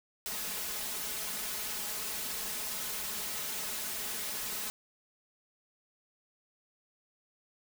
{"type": "noise with comb filter", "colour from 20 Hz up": "white", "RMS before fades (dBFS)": -37, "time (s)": [0.26, 4.7], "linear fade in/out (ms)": 0, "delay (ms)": 4.7, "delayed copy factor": 0.7, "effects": []}